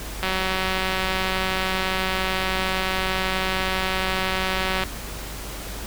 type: click train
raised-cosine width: 0.3 ms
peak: -8 dBFS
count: 867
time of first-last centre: 0.23-4.836 s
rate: 188 Hz
effects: added 50 Hz sine -34 dBFS peak until 5.86 s + pink hiss -35 dBFS RMS until 5.86 s